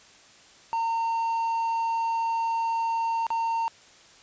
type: tone with dropouts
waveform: triangle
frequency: 914 Hz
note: A#5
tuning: 34 cents flat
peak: -22 dBFS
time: 0.73-3.68 s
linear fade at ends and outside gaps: 0 ms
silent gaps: 3.267-3.304 s
effects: white hiss -53 dBFS RMS until 4.22 s + resampled to 16000 Hz